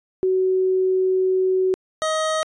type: tone pair in turn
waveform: sine / 25% pulse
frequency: 374.4 / 629.7 Hz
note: F#4 / D#5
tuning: +20 / +21 cents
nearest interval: major sixth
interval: 901 cents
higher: second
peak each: -16 dBFS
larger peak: neither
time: 0.23-1.74 / 2.02-2.43 s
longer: first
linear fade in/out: 0 ms
effects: resampled to 22050 Hz